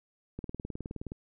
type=click train; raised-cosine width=3 ms; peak=-25 dBFS; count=15; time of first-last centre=0.39-1.119 s; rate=19.2 Hz; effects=none